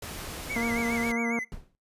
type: noise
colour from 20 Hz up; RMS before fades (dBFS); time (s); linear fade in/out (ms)
pink; -38; 0.02-1.12; 5
type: tone with vibrato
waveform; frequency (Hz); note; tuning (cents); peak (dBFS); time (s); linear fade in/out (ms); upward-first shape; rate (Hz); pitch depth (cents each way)
triangle; 2136; C7; +35; -29; 0.49-1.45; 20; sine; 7.3; 110
type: harmonic tone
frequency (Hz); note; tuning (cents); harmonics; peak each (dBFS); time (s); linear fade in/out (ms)
233.1; A#3; 0; 1 / 2 / 3 / 4 / 5 / 6 / 7; -28 / -34 / -38 / -40 / -42 / -44 / -45; 0.56-1.39; 2
type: noise with exponential decay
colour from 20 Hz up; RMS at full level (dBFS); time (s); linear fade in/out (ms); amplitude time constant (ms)
brown; -33; 1.52-1.75; 0; 50
effects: noise-tail reverb RT60 0.3 s tail -24 dB re dry + resampled to 32000 Hz